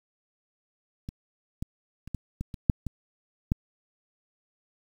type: clicks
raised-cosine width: 5 ms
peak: -23 / -19 / -29 / -19 / -19 / -25 / -6 / -19 / -11 dBFS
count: 9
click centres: 1.089 / 1.625 / 2.076 / 2.147 / 2.41 / 2.542 / 2.698 / 2.867 / 3.519 s
effects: 8-bit